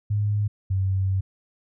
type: tone pair in turn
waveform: sine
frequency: 103.83 / 95.56 Hz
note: G#2 / G2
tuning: 0 / -44 cents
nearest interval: minor second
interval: 144 cents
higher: first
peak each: -20 dBFS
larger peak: neither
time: 0.1-0.48 / 0.7-1.21 s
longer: second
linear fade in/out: 10 ms
effects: none